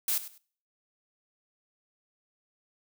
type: noise with echo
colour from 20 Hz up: blue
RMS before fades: -28 dBFS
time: 0.08-0.18 s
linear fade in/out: 2 ms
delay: 100 ms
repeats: 2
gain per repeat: -14 dB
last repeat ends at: 0.38 s
effects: noise-tail reverb RT60 0.5 s tail -23 dB re dry